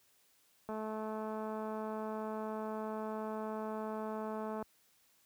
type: click train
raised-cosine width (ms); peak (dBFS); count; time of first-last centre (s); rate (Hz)
1; -28; 855; 0.69-4.625; 217
effects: white hiss -70 dBFS RMS until 5.25 s + high-pass 60 Hz 12 dB/octave